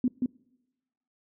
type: tone with echo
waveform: sine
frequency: 250.7 Hz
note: B3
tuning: 26 cents sharp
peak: -21 dBFS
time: 0.04-0.08 s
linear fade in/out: 2 ms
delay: 180 ms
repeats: 1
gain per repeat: -2 dB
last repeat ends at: 0.26 s
effects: noise-tail reverb RT60 1.0 s tail -24 dB re dry